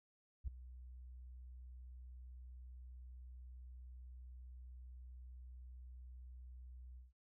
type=tone with ADSR envelope; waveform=sine; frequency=62.3 Hz; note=B1; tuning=16 cents sharp; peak=-35 dBFS; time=0.44-7.13 s; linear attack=36 ms; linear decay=6 ms; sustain=-16 dB; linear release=160 ms; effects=none